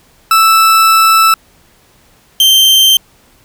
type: tone pair in turn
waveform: 40% pulse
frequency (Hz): 1318.5 / 3136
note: E6 / G7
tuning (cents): 0 / 0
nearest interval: octave + minor third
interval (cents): 1500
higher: second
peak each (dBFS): -4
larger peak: neither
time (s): 0.31-1.34 / 2.4-2.97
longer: first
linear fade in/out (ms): 2
effects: pink hiss -48 dBFS RMS until 3.44 s